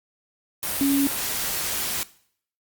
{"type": "tone in noise", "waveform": "sine", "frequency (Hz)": 278, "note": "C#4", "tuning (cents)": 5, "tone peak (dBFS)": -18, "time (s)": [0.81, 1.07], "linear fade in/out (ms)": 0, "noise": "white", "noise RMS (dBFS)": -27, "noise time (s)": [0.63, 2.03], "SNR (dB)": 6, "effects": ["noise-tail reverb RT60 0.6 s tail -19 dB re dry", "Opus 32 kbps"]}